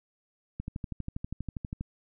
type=click train; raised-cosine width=5 ms; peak=-22 dBFS; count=16; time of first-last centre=0.6-1.81 s; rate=12.4 Hz; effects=none